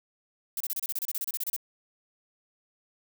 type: noise bursts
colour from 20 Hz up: violet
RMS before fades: -31 dBFS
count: 16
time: 0.57-1.564 s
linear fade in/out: 2 ms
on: 34 ms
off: 30 ms
effects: none